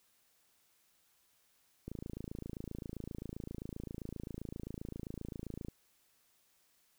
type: click train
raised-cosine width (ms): 3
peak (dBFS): -29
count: 106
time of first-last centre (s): 1.88-5.684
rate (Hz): 27.6
effects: white hiss -72 dBFS RMS until 6.98 s